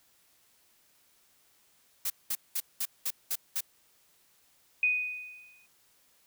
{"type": "noise bursts", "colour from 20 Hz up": "blue", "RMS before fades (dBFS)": -31, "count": 7, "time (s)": [2.05, 3.607], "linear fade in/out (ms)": 5, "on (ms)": 51, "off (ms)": 200}
{"type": "tone with exponential decay", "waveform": "sine", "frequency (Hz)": 2489, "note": "D#7", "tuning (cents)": 0, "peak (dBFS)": -21, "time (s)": [4.83, 5.66], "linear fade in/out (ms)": 2, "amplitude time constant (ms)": 180}
{"effects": ["white hiss -66 dBFS RMS until 6.26 s"]}